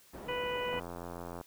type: low-pass noise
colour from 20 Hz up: white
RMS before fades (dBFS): -46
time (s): 0.13-0.81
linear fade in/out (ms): 10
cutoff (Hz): 630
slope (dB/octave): 12
type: harmonic tone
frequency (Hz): 493.9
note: B4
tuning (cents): 0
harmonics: 1 / 2 / 3 / 4 / 5 / 6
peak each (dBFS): -35 / -39 / -45 / -43 / -44 / -43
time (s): 0.28-0.8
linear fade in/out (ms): 10
type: click train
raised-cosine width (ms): 1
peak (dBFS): -28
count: 60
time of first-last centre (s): 0.73-1.412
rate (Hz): 86.5
effects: white hiss -61 dBFS RMS until 1.46 s